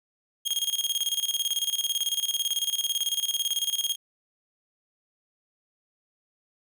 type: tone with tremolo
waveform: sawtooth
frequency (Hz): 3250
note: G#7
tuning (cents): -38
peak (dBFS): -20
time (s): 0.45-3.96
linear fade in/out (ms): 20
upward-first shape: square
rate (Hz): 18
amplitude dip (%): 75
effects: none